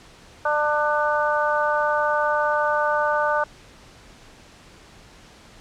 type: harmonic tone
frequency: 298.4 Hz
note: D4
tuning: 28 cents sharp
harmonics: 2 / 3 / 4 / 5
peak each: -23 / -24 / -25 / -25 dBFS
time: 0.45-3.44 s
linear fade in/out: 5 ms
effects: pink hiss -48 dBFS RMS until 5.6 s + low-pass 7000 Hz 12 dB/octave